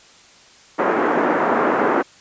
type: band-pass noise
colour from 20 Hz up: pink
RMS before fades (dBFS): -18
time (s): 0.78-2.03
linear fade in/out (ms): 20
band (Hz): 260 to 1600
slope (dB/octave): 24
effects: white hiss -48 dBFS RMS until 2.2 s + resampled to 16000 Hz